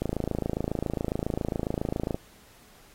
click train, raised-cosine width 2 ms, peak -14 dBFS, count 59, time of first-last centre 0.02-2.145 s, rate 27.3 Hz, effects pink hiss -56 dBFS RMS until 2.94 s + AAC 48 kbps

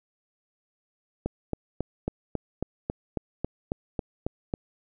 click train, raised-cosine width 2 ms, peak -14 dBFS, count 13, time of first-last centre 1.26-4.539 s, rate 3.66 Hz, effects none

